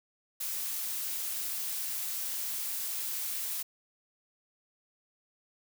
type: noise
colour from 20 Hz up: blue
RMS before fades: -35 dBFS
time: 0.4-3.63 s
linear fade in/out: 10 ms
effects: none